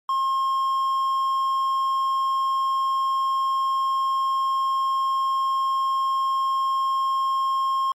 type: tone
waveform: triangle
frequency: 1070 Hz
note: C6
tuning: 38 cents sharp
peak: -18 dBFS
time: 0.09-7.92 s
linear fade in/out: 2 ms
effects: MP3 96 kbps